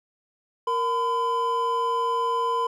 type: tone pair together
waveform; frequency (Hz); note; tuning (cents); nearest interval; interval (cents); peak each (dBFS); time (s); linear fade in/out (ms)
triangle; 466.2 / 1011.5; A#4 / B5; 0 / +41; octave + minor second; 1341; -26 / -21; 0.67-2.67; 5
effects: none